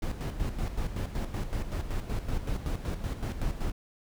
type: noise with tremolo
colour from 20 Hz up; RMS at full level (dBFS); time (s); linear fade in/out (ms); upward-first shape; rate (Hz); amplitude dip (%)
brown; -30; 0.02-3.72; 5; square; 5.3; 60
effects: none